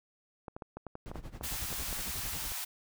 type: clicks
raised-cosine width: 1 ms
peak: -27 dBFS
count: 11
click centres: 0.482 / 0.565 / 0.622 / 0.77 / 0.867 / 0.954 / 1.115 / 1.157 / 1.411 / 1.727 / 1.928 s
type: noise with tremolo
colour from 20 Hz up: brown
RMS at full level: -40 dBFS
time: 1.06-2.52 s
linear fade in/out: 0 ms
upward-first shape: sine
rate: 11 Hz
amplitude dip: 85%
type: high-pass noise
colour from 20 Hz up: white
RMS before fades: -38 dBFS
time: 1.43-2.65 s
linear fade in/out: 10 ms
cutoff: 660 Hz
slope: 48 dB/octave
effects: none